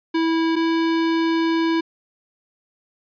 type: tone pair in turn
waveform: square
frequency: 327 / 328.6 Hz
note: E4 / E4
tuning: -14 / -5 cents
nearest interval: unison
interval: 9 cents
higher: second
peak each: -18 / -18 dBFS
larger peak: neither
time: 0.14-0.56 / 0.56-1.81 s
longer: second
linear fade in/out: 10 ms
effects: resampled to 11025 Hz